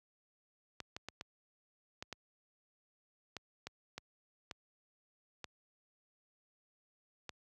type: clicks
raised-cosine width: 0.2 ms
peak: -25 dBFS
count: 12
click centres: 0.803 / 0.965 / 1.086 / 1.211 / 2.025 / 2.127 / 3.367 / 3.67 / 3.98 / 4.512 / 5.443 / 7.293 s
effects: high-pass 60 Hz 12 dB/octave